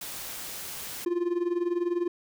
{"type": "noise", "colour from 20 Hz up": "white", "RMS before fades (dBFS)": -38, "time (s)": [0.01, 1.05], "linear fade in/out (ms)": 5}
{"type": "tone with tremolo", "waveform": "triangle", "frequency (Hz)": 348.8, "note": "F4", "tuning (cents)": -2, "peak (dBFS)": -20, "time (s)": [1.06, 2.08], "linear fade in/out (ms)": 5, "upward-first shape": "sine", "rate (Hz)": 20, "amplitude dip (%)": 75}
{"effects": []}